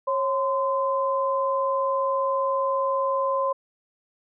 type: tone pair together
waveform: sine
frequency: 545.1 / 1030 Hz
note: C#5 / C6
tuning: -29 / -28 cents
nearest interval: major seventh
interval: 1101 cents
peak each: -24 dBFS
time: 0.07-3.53 s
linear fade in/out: 10 ms
effects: none